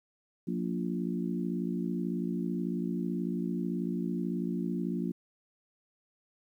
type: harmonic tone with a mistuned harmonic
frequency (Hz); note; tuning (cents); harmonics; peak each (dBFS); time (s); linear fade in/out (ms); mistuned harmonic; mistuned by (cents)
58.2; A#1; -2; 3 / 4 / 5 / 6; -33 / -35 / -37 / -39; 0.47-5.12; 10; 3; +49
effects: 11-bit